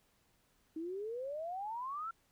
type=exponential sweep; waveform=sine; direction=up; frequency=311.1 to 1378 Hz; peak=-38 dBFS; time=0.76-2.11 s; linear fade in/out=5 ms; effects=pink hiss -73 dBFS RMS until 2.31 s